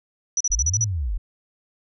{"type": "tone bursts", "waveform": "sine", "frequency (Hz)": 5900, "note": "F#8", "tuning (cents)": -6, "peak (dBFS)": -18, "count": 7, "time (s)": [0.37, 0.843], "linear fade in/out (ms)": 2, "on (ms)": 35, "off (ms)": 38}
{"type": "linear two-way sweep", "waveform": "sine", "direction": "up then down", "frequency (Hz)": [36.78, 116.7, 36.78], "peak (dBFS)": -22, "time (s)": [0.5, 1.18], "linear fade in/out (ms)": 10, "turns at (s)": 0.81}
{"effects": []}